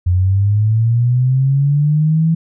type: linear sweep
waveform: sine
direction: up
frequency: 87.7 to 164.8 Hz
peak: -10 dBFS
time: 0.06-2.35 s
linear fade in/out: 10 ms
effects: none